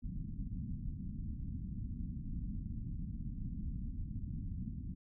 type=low-pass noise; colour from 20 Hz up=pink; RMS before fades=-41 dBFS; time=0.02-4.95 s; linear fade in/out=20 ms; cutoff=250 Hz; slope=48 dB/octave; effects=none